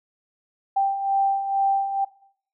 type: beating tone pair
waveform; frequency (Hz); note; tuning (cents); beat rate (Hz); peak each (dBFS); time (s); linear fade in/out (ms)
sine; 784 / 786.2; G5 / G5; 0 / +5; 2.2; -27 / -20; 0.76-2.05; 10
effects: noise-tail reverb RT60 0.6 s tail -19 dB re dry